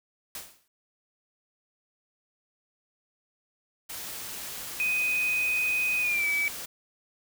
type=noise with exponential decay; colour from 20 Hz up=white; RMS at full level=-35 dBFS; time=0.35-0.68 s; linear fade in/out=2 ms; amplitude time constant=70 ms
type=noise; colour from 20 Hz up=white; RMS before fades=-38 dBFS; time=3.89-6.66 s; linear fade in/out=10 ms
type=tone with pitch glide; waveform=sine; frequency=2500 to 2293 Hz; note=D#7 to D7; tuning=+8 to -42 cents; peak=-24 dBFS; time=4.8-6.48 s; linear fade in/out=0 ms; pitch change=-150 cents; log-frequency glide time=6-6.27 s
effects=none